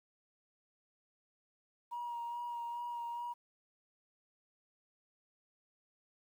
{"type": "tone with vibrato", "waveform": "sine", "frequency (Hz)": 950, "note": "A#5", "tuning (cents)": 33, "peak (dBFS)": -37, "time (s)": [1.91, 3.34], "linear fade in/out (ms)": 20, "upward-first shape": "sine", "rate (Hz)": 2.4, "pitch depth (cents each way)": 17, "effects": ["tanh soft clip ceiling -34 dBFS", "11-bit"]}